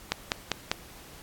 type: click train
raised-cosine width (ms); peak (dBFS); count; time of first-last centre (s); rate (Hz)
0.2; -7; 4; 0.12-0.715; 5.04
effects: pink hiss -49 dBFS RMS until 1.22 s + AAC 64 kbps